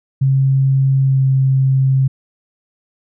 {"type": "tone with pitch glide", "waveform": "sine", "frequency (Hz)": [134.8, 133.41], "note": ["C#3", "C3"], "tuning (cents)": [-48, 34], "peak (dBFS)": -10, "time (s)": [0.21, 2.08], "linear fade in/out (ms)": 10, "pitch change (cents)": -18, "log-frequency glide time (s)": [1.03, 1.23], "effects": []}